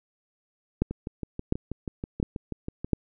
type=two click trains; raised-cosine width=3 ms; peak=-9 / -19 dBFS; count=4 / 13; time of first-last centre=0.82-2.933 / 0.91-2.845 s; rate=1.42 / 6.2 Hz; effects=none